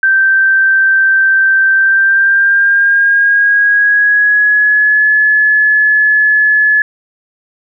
sine tone with pitch glide, 1561 to 1712.1 Hz, G6 to A6, -8 to -48 cents, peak -6 dBFS, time 0.03-6.82 s, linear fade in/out 2 ms, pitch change +160 cents, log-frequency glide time 1.73-5.07 s, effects none

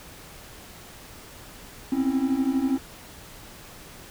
triangle tone cluster, 257.5 / 269.8 / 329.3 Hz, C4 / C#4 / E4, -28 / -47 / -2 cents, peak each -25 / -21 / -30 dBFS, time 1.92-2.78 s, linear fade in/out 5 ms, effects pink hiss -45 dBFS RMS until 4.1 s

